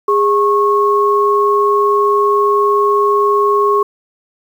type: tone pair together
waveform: sine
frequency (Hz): 410 / 1094.6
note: G#4 / C#6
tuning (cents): -22 / -22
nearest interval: octave + perfect fourth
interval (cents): 1700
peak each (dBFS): -12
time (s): 0.08-3.83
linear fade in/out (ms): 5
effects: 7-bit